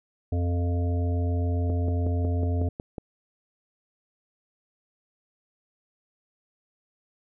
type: harmonic tone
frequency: 87.31 Hz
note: F2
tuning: in tune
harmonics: 1 / 3 / 5 / 7 / 8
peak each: -23 / -33 / -37 / -40 / -41 dBFS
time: 0.32-2.69 s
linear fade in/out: 5 ms
type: click train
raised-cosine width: 2 ms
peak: -20 dBFS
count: 8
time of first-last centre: 1.7-2.982 s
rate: 5.46 Hz
effects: none